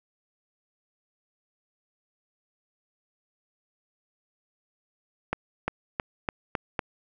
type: accelerating click train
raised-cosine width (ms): 0.5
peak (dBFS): -11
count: 6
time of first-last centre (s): 5.33-6.792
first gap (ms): 350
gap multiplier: 0.91
effects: none